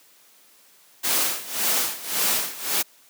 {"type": "noise with tremolo", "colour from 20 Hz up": "white", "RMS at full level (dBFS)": -21, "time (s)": [1.03, 2.83], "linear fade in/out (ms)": 20, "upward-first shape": "sine", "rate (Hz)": 1.8, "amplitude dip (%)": 85, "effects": ["white hiss -55 dBFS RMS until 3.09 s", "high-pass 200 Hz 12 dB/octave"]}